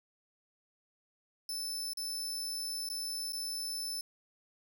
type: tone with dropouts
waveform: sawtooth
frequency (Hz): 5274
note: E8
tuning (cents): 0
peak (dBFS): -33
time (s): 1.49-4.01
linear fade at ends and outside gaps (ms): 2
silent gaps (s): 1.934-1.972 / 2.889-2.899 / 3.323-3.331
effects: none